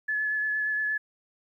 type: tone with vibrato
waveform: sine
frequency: 1716 Hz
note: A6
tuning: 44 cents flat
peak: -25 dBFS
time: 0.08-0.98 s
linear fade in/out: 10 ms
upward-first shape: sine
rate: 8.6 Hz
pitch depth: 15 cents each way
effects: 11-bit